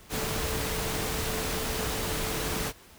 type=tone in noise; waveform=sine; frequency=440 Hz; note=A4; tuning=in tune; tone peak=-38 dBFS; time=0.09-2.73 s; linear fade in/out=50 ms; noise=pink; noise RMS=-31 dBFS; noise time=0.09-2.73 s; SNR=-10 dB; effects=pink hiss -53 dBFS RMS until 2.98 s